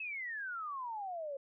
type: exponential sweep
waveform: sine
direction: down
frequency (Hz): 2637 to 538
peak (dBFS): -38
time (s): 0-1.37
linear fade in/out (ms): 5
effects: none